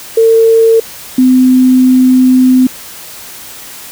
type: tone pair in turn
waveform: sine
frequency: 451.9 / 255.9 Hz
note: A4 / C4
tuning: +46 / -38 cents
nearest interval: minor seventh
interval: 984 cents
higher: first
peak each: -3 dBFS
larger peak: neither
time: 0.17-0.8 / 1.18-2.67 s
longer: second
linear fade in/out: 5 ms
effects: white hiss -29 dBFS RMS until 3.91 s

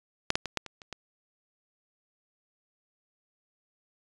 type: clicks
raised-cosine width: 0.2 ms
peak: -6 / -8 / -16 / -10 / -23 / -29 / -20 dBFS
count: 7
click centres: 0.304 / 0.355 / 0.457 / 0.573 / 0.663 / 0.818 / 0.927 s
effects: resampled to 22050 Hz

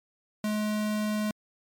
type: tone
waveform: square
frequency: 212.1 Hz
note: G#3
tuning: 37 cents sharp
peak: -27 dBFS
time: 0.44-1.31 s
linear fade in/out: 2 ms
effects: MP3 96 kbps

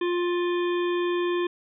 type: harmonic tone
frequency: 351.3 Hz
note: F4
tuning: 10 cents sharp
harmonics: 1 / 3 / 5 / 7 / 9 / 10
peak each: -23 / -33 / -37 / -40 / -42 / -43 dBFS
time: 0.01-1.47 s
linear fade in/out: 5 ms
effects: none

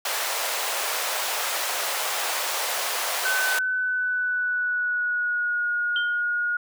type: high-pass noise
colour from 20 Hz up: pink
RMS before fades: -27 dBFS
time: 0.05-3.59 s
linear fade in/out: 5 ms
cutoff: 580 Hz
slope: 24 dB/octave
type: tone with pitch glide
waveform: sine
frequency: 1518 to 1439.4 Hz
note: F#6 to F#6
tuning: +44 to -48 cents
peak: -22 dBFS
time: 3.25-6.57 s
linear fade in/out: 5 ms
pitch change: -92 cents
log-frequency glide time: 3.45-5.7 s
type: tone with exponential decay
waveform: sine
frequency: 3136 Hz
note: G7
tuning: in tune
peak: -23 dBFS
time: 5.96-6.22 s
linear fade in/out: 1 ms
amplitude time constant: 56 ms
effects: none

